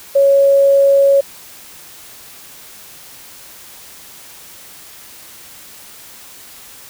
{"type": "tone", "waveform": "sine", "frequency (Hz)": 554.4, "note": "C#5", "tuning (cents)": 0, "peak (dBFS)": -7, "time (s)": [0.15, 1.21], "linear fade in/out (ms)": 10, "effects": ["white hiss -38 dBFS RMS until 6.89 s"]}